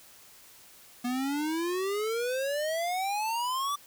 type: exponential sweep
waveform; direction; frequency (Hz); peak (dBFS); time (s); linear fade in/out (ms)
square; up; 241 to 1174; -29; 1.04-3.76; 10
effects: white hiss -54 dBFS RMS until 3.86 s